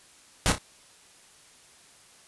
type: noise with echo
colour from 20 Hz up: pink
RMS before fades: -22 dBFS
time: 0.46-0.52 s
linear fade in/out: 0 ms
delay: 31 ms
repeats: 2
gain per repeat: -9 dB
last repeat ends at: 0.582 s
effects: white hiss -55 dBFS RMS until 2.27 s + resampled to 24000 Hz